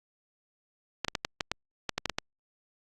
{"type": "clicks", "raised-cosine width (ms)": 0.2, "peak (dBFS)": -11, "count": 11, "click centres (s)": [1.047, 1.083, 1.152, 1.249, 1.408, 1.516, 1.893, 1.98, 2.057, 2.097, 2.185], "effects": ["Opus 48 kbps"]}